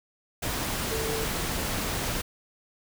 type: tone in noise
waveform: sine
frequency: 444.8 Hz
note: A4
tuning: 19 cents sharp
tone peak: -31 dBFS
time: 0.91-1.25 s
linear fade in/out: 10 ms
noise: pink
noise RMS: -30 dBFS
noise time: 0.42-2.22 s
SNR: -4 dB
effects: none

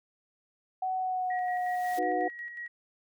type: tone with pitch glide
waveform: sine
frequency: 749 to 725.6 Hz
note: F#5 to F#5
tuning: +21 to -34 cents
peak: -28 dBFS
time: 0.82-2.28 s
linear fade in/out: 5 ms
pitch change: -55 cents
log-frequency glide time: 0.95-1.51 s
type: noise with exponential growth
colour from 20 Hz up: white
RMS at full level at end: -44 dBFS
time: 1.16-1.99 s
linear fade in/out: 0 ms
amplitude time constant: 180 ms
type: tone with tremolo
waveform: sine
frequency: 1906 Hz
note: A#6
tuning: 38 cents sharp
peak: -36 dBFS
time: 1.3-2.68 s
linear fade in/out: 5 ms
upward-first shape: square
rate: 5.5 Hz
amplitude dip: 45%
type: chord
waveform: sine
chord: B major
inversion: first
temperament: equal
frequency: 311.1 / 370 / 493.9 Hz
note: D#4 / F#4 / B4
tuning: 0 / 0 / 0 cents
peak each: -34 dBFS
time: 1.97-2.29 s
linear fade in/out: 20 ms
effects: none

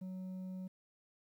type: tone with low-pass filter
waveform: square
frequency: 186 Hz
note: F#3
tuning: 9 cents sharp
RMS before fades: -44 dBFS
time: 0.01-0.68 s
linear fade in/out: 10 ms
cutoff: 380 Hz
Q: 0.76
effects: 12-bit

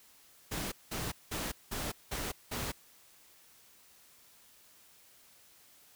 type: noise bursts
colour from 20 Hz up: pink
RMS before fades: -37 dBFS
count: 6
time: 0.51-2.72 s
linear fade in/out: 10 ms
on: 210 ms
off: 190 ms
effects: white hiss -61 dBFS RMS until 5.95 s

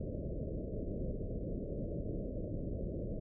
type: low-pass noise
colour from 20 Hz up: pink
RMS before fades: -39 dBFS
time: 0-3.2 s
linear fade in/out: 10 ms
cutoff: 620 Hz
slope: 96 dB/octave
effects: none

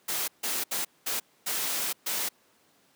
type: noise bursts at uneven times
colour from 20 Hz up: white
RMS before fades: -30 dBFS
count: 6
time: 0.08-0.28 / 0.43-0.64 / 0.71-0.85 / 1.06-1.2 / 1.46-1.93 / 2.06-2.29 s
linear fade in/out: 10 ms
effects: pink hiss -64 dBFS RMS until 2.95 s + high-pass 200 Hz 12 dB/octave

